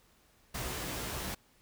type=noise with comb filter; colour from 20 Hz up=pink; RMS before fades=-38 dBFS; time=0.54-1.35 s; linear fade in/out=10 ms; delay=16 ms; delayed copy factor=+0.65; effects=pink hiss -66 dBFS RMS until 1.61 s